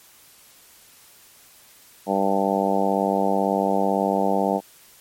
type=harmonic tone; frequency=98 Hz; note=G2; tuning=in tune; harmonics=2 / 3 / 4 / 5 / 6 / 7 / 8 / 9; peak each=-25 / -28 / -29 / -26 / -27 / -26 / -26 / -28 dBFS; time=2.06-4.61 s; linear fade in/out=50 ms; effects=white hiss -51 dBFS RMS until 5 s + MP3 64 kbps